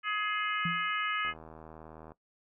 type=harmonic tone; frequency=420.5 Hz; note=G#4; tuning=22 cents sharp; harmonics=3 / 4 / 5 / 6 / 7; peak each=-33 / -35 / -37 / -39 / -40 dBFS; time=0.03-1.34 s; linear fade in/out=50 ms
type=tone with exponential decay; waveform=sine; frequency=170 Hz; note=F3; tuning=46 cents flat; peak=-29 dBFS; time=0.65-0.92 s; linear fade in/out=5 ms; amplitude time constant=58 ms
type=click train; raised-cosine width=1 ms; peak=-34 dBFS; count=70; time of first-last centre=1.25-2.119 s; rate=79.4 Hz
effects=noise-tail reverb RT60 0.1 s tail -17 dB re dry